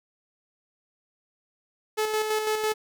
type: tone with tremolo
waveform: sawtooth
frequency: 431.3 Hz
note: A4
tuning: 35 cents flat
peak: -19 dBFS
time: 1.97-2.74 s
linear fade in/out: 20 ms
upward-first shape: square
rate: 6 Hz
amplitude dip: 40%
effects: none